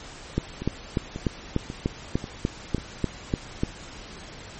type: two click trains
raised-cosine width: 3 ms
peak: -9 / -19 dBFS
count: 12 / 5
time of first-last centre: 0.38-3.634 / 0.62-2.782 s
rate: 3.38 / 1.85 Hz
effects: pink hiss -42 dBFS RMS until 4.59 s + MP3 32 kbps